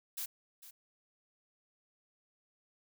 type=noise with echo; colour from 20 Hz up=blue; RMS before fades=-39 dBFS; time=0.17-0.26 s; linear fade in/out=10 ms; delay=450 ms; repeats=1; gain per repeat=-14 dB; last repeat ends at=0.71 s; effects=none